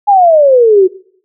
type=exponential sweep; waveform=sine; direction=down; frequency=840 to 362 Hz; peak=-3 dBFS; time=0.07-0.88 s; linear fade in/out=20 ms; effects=noise-tail reverb RT60 0.6 s tail -21 dB re dry